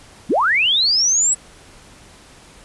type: linear sweep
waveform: sine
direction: up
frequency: 143.4 to 7960 Hz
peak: -13 dBFS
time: 0.29-1.35 s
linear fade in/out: 20 ms
effects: pink hiss -45 dBFS RMS until 2.64 s + resampled to 24000 Hz